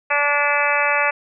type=harmonic tone; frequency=289.5 Hz; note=D4; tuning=25 cents flat; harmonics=2 / 3 / 4 / 5 / 6 / 7 / 8 / 9; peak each=-24 / -24 / -24 / -24 / -24 / -24 / -24 / -24 dBFS; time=0.1-1.11 s; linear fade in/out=10 ms; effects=none